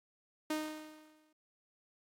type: tone with exponential decay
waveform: sawtooth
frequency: 308.7 Hz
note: D#4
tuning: 14 cents flat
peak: -28 dBFS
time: 0.5-1.33 s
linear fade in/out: 5 ms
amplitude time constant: 180 ms
effects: AAC 64 kbps